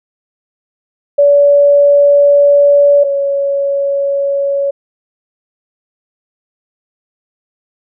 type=tone pair in turn; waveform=sine; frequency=572 / 559.3 Hz; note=D5 / C#5; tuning=-46 / +15 cents; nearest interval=unison; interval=39 cents; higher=first; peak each=-4 / -11 dBFS; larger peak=first; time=1.18-3.04 / 3.04-4.71 s; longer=first; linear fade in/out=10 ms; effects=none